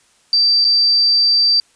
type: tone with dropouts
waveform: sine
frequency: 4668 Hz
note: D8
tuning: 11 cents flat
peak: -10 dBFS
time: 0.33-1.6 s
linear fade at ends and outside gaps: 1 ms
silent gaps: 0.644-0.649 s
effects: white hiss -55 dBFS RMS until 1.75 s + resampled to 22050 Hz